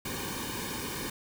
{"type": "noise with comb filter", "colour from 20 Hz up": "pink", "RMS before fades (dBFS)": -36, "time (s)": [0.05, 1.1], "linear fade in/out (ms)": 5, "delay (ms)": 1.5, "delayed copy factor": -0.8, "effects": []}